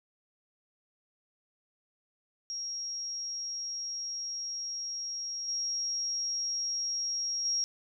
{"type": "tone with level steps", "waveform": "sine", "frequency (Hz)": 5600, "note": "F8", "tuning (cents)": 4, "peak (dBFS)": [-34, -30, -27], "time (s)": [2.5, 7.64], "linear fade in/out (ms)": 0, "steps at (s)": [5.48, 7.45], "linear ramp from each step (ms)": 5, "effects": []}